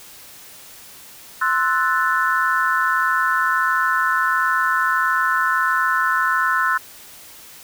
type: chord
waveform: sine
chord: F# half-diminished seventh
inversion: second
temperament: equal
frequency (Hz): 1046.5 / 1318.5 / 1480 / 1760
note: C6 / E6 / F#6 / A6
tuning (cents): 0 / 0 / 0 / 0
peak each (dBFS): -22 / -21 / -20 / -24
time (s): 1.41-6.78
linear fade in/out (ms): 10
effects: white hiss -42 dBFS RMS until 7.63 s